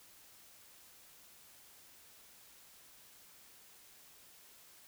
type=silence; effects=white hiss -60 dBFS RMS until 4.87 s